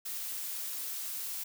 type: noise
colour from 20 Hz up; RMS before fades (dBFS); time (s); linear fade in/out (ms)
blue; -38; 0.05-1.44; 10
effects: none